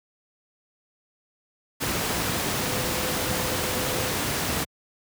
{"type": "tone in noise", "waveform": "sine", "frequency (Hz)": 507, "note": "B4", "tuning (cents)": 45, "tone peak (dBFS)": -35, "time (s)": [2.58, 4.12], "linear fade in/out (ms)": 20, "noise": "pink", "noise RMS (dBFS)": -26, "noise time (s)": [1.8, 4.65], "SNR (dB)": -12, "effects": ["high-pass 80 Hz 12 dB/octave"]}